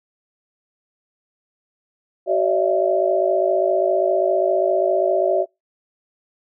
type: tone cluster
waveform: sine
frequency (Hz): 378 / 567 / 617 / 672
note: F#4 / C#5 / D#5 / E5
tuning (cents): +37 / +39 / -15 / +33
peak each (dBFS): -21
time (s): 2.26-5.46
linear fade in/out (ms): 50
effects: noise-tail reverb RT60 0.2 s tail -26 dB re dry